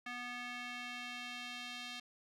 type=tone with band-pass filter sweep; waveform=square; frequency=244.8 Hz; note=B3; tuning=15 cents flat; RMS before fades=-45 dBFS; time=0.06-2 s; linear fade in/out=5 ms; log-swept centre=2000 to 3400 Hz; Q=1.7; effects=none